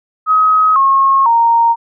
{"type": "tone with pitch steps", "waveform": "sine", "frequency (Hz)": [1268, 1084.9, 928.2], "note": ["D#6", "C#6", "A#5"], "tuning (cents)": [32, -38, -8], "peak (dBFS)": -7, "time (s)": [0.26, 1.76], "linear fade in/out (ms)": 50, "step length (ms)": 500, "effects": []}